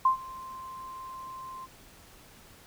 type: tone with ADSR envelope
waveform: sine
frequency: 1046 Hz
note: C6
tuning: 1 cent flat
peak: -17 dBFS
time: 0.05-1.67 s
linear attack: 5 ms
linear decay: 110 ms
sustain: -22 dB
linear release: 30 ms
effects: pink hiss -54 dBFS RMS until 2.66 s